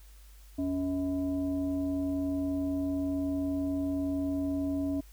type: tone with frequency modulation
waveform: sine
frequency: 280 Hz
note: C#4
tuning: 18 cents sharp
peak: -28 dBFS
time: 0.58-5.01 s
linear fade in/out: 10 ms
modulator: 361 Hz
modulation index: 0.55
effects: added 50 Hz sine -50 dBFS peak until 5.12 s + white hiss -61 dBFS RMS until 5.12 s